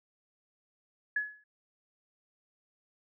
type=tone with exponential decay; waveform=sine; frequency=1696 Hz; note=G#6; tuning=36 cents sharp; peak=-25 dBFS; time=1.16-1.44 s; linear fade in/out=5 ms; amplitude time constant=59 ms; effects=none